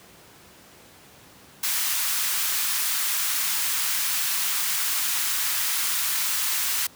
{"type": "high-pass noise", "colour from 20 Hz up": "white", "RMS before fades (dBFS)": -25, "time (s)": [1.63, 6.87], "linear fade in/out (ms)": 5, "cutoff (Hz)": 1000, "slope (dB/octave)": 24, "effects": ["pink hiss -50 dBFS RMS until 6.95 s", "high-pass 100 Hz 12 dB/octave"]}